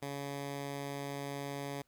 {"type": "tone", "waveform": "10% pulse", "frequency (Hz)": 140.8, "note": "C#3", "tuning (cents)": 27, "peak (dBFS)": -30, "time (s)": [0.02, 1.82], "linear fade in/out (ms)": 5, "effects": ["pink hiss -75 dBFS RMS until 1.87 s"]}